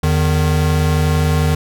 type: tone pair together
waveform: square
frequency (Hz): 82.41 / 153.69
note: E2 / D#3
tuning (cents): 0 / -21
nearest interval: major seventh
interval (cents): 1079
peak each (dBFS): -16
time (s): 0.03-1.55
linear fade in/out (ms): 5
effects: none